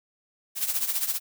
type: noise with tremolo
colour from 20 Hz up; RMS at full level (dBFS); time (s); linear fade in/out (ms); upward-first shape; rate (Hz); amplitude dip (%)
blue; -24; 0.55-1.2; 50; triangle; 15; 80
effects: none